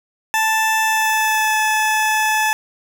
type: tone with pitch glide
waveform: 20% pulse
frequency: 880 to 865.4 Hz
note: A5 to A5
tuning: 0 to -29 cents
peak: -10 dBFS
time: 0.34-2.53 s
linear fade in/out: 0 ms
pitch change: -29 cents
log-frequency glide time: 0.82-1.58 s
effects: none